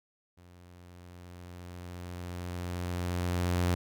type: tone with level ramp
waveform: sawtooth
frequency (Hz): 88.6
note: F2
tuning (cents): +25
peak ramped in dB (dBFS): -50 to -21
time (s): 0.37-3.75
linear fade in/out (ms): 10
effects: none